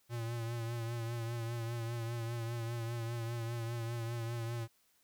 square tone with vibrato, 116.54 Hz, A#2, in tune, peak -37 dBFS, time 0.09-4.68 s, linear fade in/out 50 ms, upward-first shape triangle, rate 5 Hz, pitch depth 50 cents each way, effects white hiss -72 dBFS RMS until 5.03 s

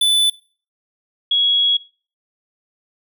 square / sine tone pair in turn, 3493 / 3332 Hz, A7 / G#7, -13 / +5 cents, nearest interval minor second, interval 82 cents, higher first, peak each -13 dBFS, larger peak neither, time 0.01-0.3 / 1.31-1.77 s, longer second, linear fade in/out 5 ms, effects noise-tail reverb RT60 0.4 s tail -21 dB re dry

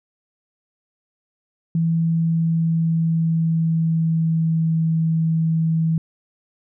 sine tone with pitch glide, 164.81 to 161.98 Hz, E3 to E3, 0 to -30 cents, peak -16 dBFS, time 1.75-5.98 s, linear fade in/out 2 ms, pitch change -30 cents, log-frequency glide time 1.93-4.78 s, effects none

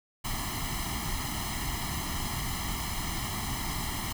pink noise with comb filter, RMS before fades -33 dBFS, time 0.24-4.13 s, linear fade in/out 10 ms, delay 0.98 ms, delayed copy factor +1, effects none

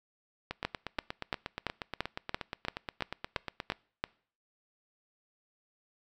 two click trains, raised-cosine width 0.3 ms, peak -19 / -14 dBFS, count 28 / 11, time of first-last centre 0.51-3.72 / 0.65-4.04 s, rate 8.41 / 2.95 Hz, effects noise-tail reverb RT60 0.5 s tail -24 dB re dry

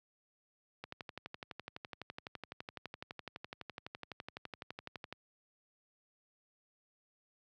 click train, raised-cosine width 0.3 ms, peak -27 dBFS, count 52, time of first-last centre 0.84-5.126 s, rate 11.9 Hz, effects high-pass 80 Hz 12 dB/octave

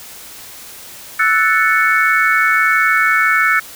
sine chord, F# minor seventh, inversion third, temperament equal, 1318.5 / 1480 / 1760 / 2217 Hz, E6 / F#6 / A6 / C#7, 0 / 0 / 0 / 0 cents, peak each -16 dBFS, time 1.19-3.6 s, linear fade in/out 10 ms, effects white hiss -35 dBFS RMS until 3.75 s

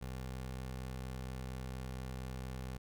20% pulse tone, 64.3 Hz, C2, 30 cents flat, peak -36 dBFS, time 0.01-2.78 s, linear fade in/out 10 ms, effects none

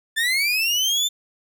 30% pulse linear sweep, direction up, 1749 to 3579 Hz, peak -16 dBFS, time 0.16-1.09 s, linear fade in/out 20 ms, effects none

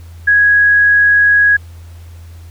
sine tone, 1661.2 Hz, G#6, in tune, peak -6 dBFS, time 0.27-1.57 s, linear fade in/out 10 ms, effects added 84 Hz sine -31 dBFS peak until 2.5 s + pink hiss -47 dBFS RMS until 2.5 s

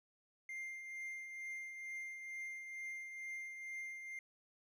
triangle tone with tremolo, 2103 Hz, C7, 8 cents sharp, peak -40 dBFS, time 0.49-4.19 s, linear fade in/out 2 ms, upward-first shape triangle, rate 2.2 Hz, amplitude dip 50%, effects none

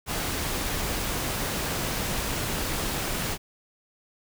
pink noise, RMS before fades -29 dBFS, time 0.06-3.38 s, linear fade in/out 50 ms, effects none

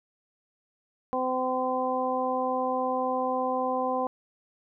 harmonic tone, 256.4 Hz, C4, 35 cents flat, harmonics 1 / 2 / 3 / 4, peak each -33 / -29 / -30 / -31 dBFS, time 1.13-4.07 s, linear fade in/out 0 ms, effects none

